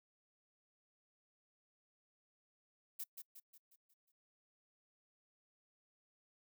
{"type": "noise with echo", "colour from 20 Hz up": "violet", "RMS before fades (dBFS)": -43, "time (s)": [2.99, 3.04], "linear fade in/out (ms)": 10, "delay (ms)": 180, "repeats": 6, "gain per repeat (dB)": -6, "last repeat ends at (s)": 4.12, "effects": ["noise-tail reverb RT60 0.1 s tail -24 dB re dry"]}